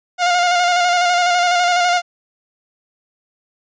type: tone with vibrato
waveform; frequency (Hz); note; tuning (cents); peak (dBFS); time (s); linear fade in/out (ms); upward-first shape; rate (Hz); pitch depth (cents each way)
sawtooth; 709; F5; +26; -9; 0.18-2.02; 50; square; 12; 27
effects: resampled to 16000 Hz